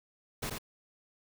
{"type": "noise with echo", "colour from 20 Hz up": "pink", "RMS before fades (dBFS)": -36, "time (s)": [0.42, 0.5], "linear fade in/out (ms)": 10, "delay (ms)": 85, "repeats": 1, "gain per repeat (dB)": -3, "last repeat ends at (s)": 0.585, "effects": []}